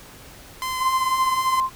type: tone with vibrato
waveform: sawtooth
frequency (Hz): 1031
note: C6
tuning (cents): -26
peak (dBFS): -21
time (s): 0.62-1.6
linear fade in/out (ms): 0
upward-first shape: sine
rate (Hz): 4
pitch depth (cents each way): 9
type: tone with tremolo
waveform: sine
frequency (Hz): 1046.5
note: C6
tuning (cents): 0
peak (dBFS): -18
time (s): 0.79-1.7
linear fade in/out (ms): 50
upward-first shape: sine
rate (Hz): 2.9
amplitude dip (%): 30
effects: pink hiss -44 dBFS RMS until 1.75 s